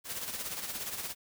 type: noise with tremolo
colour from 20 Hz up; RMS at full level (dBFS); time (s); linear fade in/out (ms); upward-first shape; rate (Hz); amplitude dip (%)
white; -36; 0.04-1.15; 50; sine; 17; 55
effects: none